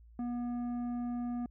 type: tone with tanh clipping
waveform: sine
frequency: 241.6 Hz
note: B3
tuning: 38 cents flat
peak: -35 dBFS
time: 0.19-1.46 s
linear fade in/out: 2 ms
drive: 9 dB
effects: added 57 Hz sine -54 dBFS peak until 1.5 s